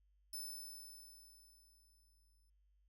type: tone with exponential decay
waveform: 10% pulse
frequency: 5274 Hz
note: E8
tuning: in tune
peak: -37 dBFS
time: 0.33-2.5 s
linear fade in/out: 5 ms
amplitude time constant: 470 ms
effects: added 50 Hz sine -70 dBFS peak until 2.88 s

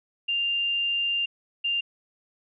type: tone pair in turn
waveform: sine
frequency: 2794 / 2794 Hz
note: F7 / F7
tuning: 0 / 0 cents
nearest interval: unison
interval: 0 cents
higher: neither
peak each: -23 dBFS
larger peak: neither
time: 0.28-1.26 / 1.64-1.81 s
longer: first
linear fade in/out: 10 ms
effects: none

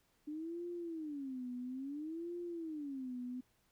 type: tone with vibrato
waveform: sine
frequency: 293.7 Hz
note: D4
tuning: in tune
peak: -40 dBFS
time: 0.27-3.41 s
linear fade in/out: 10 ms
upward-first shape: sine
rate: 0.59 Hz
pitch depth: 300 cents each way
effects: pink hiss -75 dBFS RMS until 3.71 s

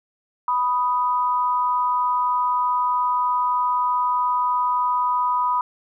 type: tone pair together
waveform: sine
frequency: 988 / 1244.8 Hz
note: B5 / D#6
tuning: 0 / 0 cents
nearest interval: major third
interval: 400 cents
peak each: -19 / -24 dBFS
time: 0.48-5.61 s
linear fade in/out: 2 ms
effects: none

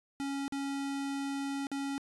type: tone with dropouts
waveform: square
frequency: 277.2 Hz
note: C#4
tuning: in tune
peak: -34 dBFS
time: 0.2-1.98 s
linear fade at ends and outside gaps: 0 ms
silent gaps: 0.48-0.523 / 1.669-1.716 s
effects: resampled to 24000 Hz

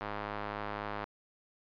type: tone with band-pass filter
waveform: square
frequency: 51.91 Hz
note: G#1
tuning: in tune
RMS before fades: -39 dBFS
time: 0.01-1.05 s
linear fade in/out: 0 ms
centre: 1100 Hz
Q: 1.1
effects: resampled to 11025 Hz

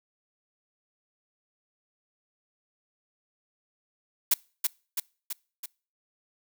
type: noise with echo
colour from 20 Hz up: blue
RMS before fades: -21 dBFS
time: 4.31-4.34 s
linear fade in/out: 5 ms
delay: 330 ms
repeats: 4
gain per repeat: -4 dB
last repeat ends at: 5.66 s
effects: noise-tail reverb RT60 0.4 s tail -26 dB re dry

